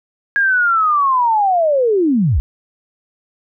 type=linear sweep; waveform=sine; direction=down; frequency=1646 to 50.2 Hz; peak=-11 dBFS; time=0.36-2.4 s; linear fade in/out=0 ms; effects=none